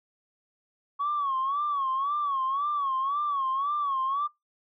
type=tone with vibrato; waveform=sine; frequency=1117 Hz; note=C#6; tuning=13 cents sharp; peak=-24 dBFS; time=0.99-4.28 s; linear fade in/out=20 ms; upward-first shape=sine; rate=1.9 Hz; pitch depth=110 cents each way; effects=noise-tail reverb RT60 0.2 s tail -25 dB re dry + tanh soft clip ceiling -21 dBFS